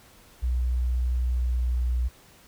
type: tone with pitch glide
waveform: sine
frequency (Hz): 61.74 to 61.24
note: B1 to B1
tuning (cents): 0 to -14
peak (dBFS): -22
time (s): 0.42-2.09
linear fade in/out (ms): 20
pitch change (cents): -14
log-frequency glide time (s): 1.25-1.56
effects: pink hiss -54 dBFS RMS until 2.47 s